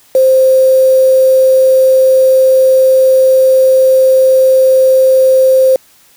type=tone with quantisation; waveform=sine; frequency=523.3 Hz; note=C5; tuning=in tune; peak=-4 dBFS; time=0.15-5.76 s; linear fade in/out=2 ms; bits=4; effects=white hiss -46 dBFS RMS until 6.16 s